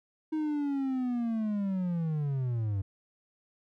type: linear sweep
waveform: triangle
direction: down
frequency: 315.2 to 94.2 Hz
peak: -26 dBFS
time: 0.32-2.82 s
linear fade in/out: 10 ms
effects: none